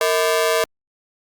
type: ring-modulated tone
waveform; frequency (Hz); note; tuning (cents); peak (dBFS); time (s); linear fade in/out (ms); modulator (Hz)
sawtooth; 550; C#5; -14; -9; 0.01-0.64; 0; 89.1
effects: Opus 48 kbps